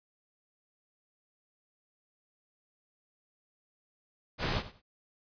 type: noise with echo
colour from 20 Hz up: pink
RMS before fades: -31 dBFS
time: 4.38-4.63 s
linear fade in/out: 50 ms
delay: 95 ms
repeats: 2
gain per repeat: -15 dB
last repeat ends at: 4.82 s
effects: resampled to 11025 Hz